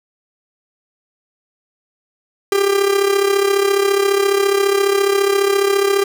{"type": "tone with amplitude modulation", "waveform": "45% pulse", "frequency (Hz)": 397.2, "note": "G4", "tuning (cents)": 23, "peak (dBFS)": -10, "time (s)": [2.52, 6.04], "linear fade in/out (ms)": 2, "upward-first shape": "sine", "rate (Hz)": 34.6, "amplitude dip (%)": 65, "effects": []}